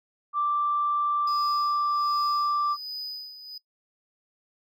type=tone; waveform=sine; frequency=1174.7 Hz; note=D6; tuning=in tune; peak=-22 dBFS; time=0.33-2.77 s; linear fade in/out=50 ms
type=tone with tremolo; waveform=triangle; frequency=4984 Hz; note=D#8; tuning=2 cents sharp; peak=-30 dBFS; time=1.27-3.58 s; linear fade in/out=5 ms; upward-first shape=sine; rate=1.3 Hz; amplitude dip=70%
effects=noise-tail reverb RT60 0.1 s tail -22 dB re dry + tanh soft clip ceiling -15 dBFS